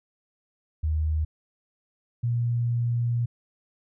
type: tone pair in turn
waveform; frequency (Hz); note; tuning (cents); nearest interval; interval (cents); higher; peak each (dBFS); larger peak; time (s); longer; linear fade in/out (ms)
sine; 77.78 / 118.97; D#2 / A#2; 0 / +36; perfect fifth; 736; second; -22; neither; 0.83-1.25 / 2.23-3.26; second; 10
effects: none